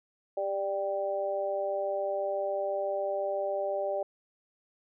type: tone with amplitude modulation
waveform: sine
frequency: 590 Hz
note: D5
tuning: 8 cents sharp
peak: -24 dBFS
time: 0.37-4.03 s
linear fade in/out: 5 ms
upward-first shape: sine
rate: 194 Hz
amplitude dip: 95%
effects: none